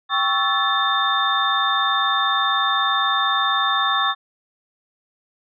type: tone cluster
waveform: sine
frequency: 786 / 1113 / 1320 / 1742 / 3616 Hz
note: G5 / C#6 / E6 / A6 / A7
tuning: +4 / +7 / +2 / -18 / +47 cents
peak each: -27 / -21 / -24 / -24 / -23 dBFS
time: 0.09-4.15 s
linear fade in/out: 50 ms
effects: none